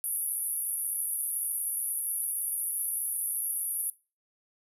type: band-pass noise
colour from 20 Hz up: pink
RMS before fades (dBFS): -32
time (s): 0.04-3.9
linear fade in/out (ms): 0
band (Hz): 10000 to 12000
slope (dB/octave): 96
effects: noise-tail reverb RT60 0.3 s tail -20 dB re dry